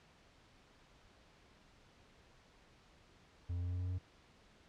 triangle tone with pitch steps, 87.31 / 87.92 / 88.53 / 89.14 / 89.76 / 90.39 / 91.02 / 91.65 Hz, F2 / F2 / F2 / F2 / F2 / F#2 / F#2 / F#2, 0 / +12 / +24 / +36 / +48 / -40 / -28 / -16 cents, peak -34 dBFS, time 3.49-3.986 s, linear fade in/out 10 ms, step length 62 ms, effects pink hiss -65 dBFS RMS until 4.68 s + low-pass 5000 Hz 12 dB/octave

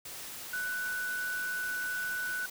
sine tone in noise, 1488 Hz, F#6, 9 cents sharp, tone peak -32 dBFS, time 0.53-2.46 s, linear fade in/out 5 ms, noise white, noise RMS -43 dBFS, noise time 0.05-2.5 s, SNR +8 dB, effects none

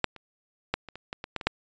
clicks, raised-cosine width 0.3 ms, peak -6 / -28 / -9 / -25 / -25 / -18 / -19 / -13 / -21 / -6 dBFS, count 10, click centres 0.043 / 0.163 / 0.74 / 0.887 / 0.956 / 1.129 / 1.241 / 1.363 / 1.412 / 1.47 s, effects resampled to 16000 Hz

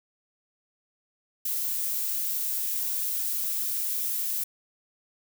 violet noise, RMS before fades -29 dBFS, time 1.45-4.44 s, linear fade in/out 5 ms, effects none

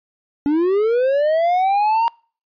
triangle linear sweep, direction up, 280 to 937 Hz, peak -12 dBFS, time 0.46-2.08 s, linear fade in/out 0 ms, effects noise-tail reverb RT60 0.4 s tail -26 dB re dry + resampled to 11025 Hz

